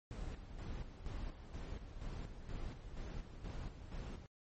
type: noise with tremolo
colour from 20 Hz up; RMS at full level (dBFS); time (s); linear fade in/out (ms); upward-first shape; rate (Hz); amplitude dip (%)
brown; -44; 0.11-4.26; 0; square; 2.1; 55
effects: MP3 32 kbps